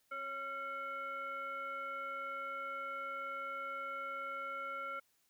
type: tone with frequency modulation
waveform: sine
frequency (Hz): 1371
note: F6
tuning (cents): -32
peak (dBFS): -39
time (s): 0.11-5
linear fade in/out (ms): 10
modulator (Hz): 819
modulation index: 0.74
effects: white hiss -75 dBFS RMS until 5.29 s